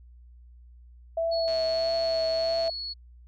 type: tone with vibrato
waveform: sine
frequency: 658 Hz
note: E5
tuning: 3 cents flat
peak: -24 dBFS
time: 1.17-2.7 s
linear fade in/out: 5 ms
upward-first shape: triangle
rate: 1.6 Hz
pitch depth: 24 cents each way
type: tone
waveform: sine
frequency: 4376 Hz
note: C#8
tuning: 23 cents flat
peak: -32 dBFS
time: 1.31-2.94 s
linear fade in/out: 20 ms
type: click train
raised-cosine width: 0.2 ms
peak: -26 dBFS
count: 158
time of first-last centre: 1.48-2.678 s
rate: 131 Hz
effects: added 60 Hz sine -48 dBFS peak until 3.27 s